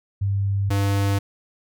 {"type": "tone pair in turn", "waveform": ["sine", "square"], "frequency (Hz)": [99.1, 99.58], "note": ["G2", "G2"], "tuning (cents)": [19, 28], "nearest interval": "unison", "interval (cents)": 9, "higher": "second", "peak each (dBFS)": -19, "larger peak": "neither", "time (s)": [[0.21, 0.7], [0.7, 1.19]], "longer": "neither", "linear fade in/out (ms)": 10, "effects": []}